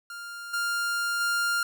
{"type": "tone with level steps", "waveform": "45% pulse", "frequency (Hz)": 1400, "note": "F6", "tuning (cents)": 4, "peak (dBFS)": [-37, -26, -24], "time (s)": [0.1, 1.63], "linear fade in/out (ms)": 2, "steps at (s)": [0.53, 1.2], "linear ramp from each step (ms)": 10, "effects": []}